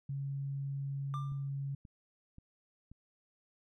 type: tone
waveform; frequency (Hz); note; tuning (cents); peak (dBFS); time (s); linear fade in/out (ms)
sine; 138.59; C#3; 0; -35; 0.09-1.75; 5
type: tone with exponential decay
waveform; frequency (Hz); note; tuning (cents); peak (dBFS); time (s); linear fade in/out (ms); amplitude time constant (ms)
triangle; 1188; D6; +20; -35; 1.14-1.49; 0; 74
type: click train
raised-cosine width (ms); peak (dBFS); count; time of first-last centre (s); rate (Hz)
5; -40; 4; 1.32-2.916; 1.88
effects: none